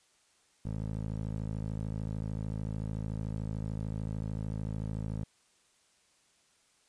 15% pulse tone with band-pass filter, 53.5 Hz, A1, 48 cents flat, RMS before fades -36 dBFS, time 0.65-5.24 s, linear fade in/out 5 ms, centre 140 Hz, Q 0.58, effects white hiss -68 dBFS RMS until 6.88 s + resampled to 22050 Hz

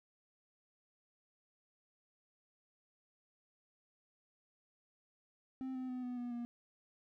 triangle tone with pitch steps, 261.6 / 256.8 / 252.1 / 247.5 / 243 / 238.5 Hz, C4 / C4 / B3 / B3 / B3 / A#3, 0 / -32 / +36 / +4 / -28 / +40 cents, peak -37 dBFS, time 5.61-6.45 s, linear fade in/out 0 ms, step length 140 ms, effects none

